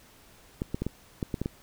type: clicks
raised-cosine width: 3 ms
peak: -16 dBFS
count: 8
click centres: 0.619 / 0.745 / 0.82 / 0.866 / 1.228 / 1.342 / 1.416 / 1.459 s
effects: pink hiss -56 dBFS RMS until 1.62 s